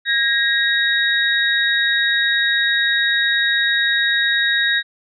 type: tone cluster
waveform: sine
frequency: 1631 / 1882 / 3786 Hz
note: G#6 / A#6 / A#7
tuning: -32 / +16 / +26 cents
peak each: -19 dBFS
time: 0.05-4.83 s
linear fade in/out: 50 ms
effects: none